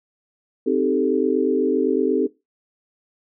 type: chord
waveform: sine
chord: A half-diminished seventh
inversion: first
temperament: equal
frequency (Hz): 261.6 / 311.1 / 392 / 440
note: C4 / Eb4 / G4 / A4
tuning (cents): 0 / 0 / 0 / 0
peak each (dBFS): -22 / -24 / -22 / -21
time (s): 0.66-2.27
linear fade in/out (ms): 10
effects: noise-tail reverb RT60 0.2 s tail -17 dB re dry